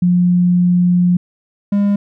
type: tone pair in turn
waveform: sine / triangle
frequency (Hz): 177.7 / 202.3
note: F3 / G#3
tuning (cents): +30 / -45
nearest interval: major second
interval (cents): 225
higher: second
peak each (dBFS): -9 / -9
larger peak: neither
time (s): 0.02-1.17 / 1.72-1.96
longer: first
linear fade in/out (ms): 5
effects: none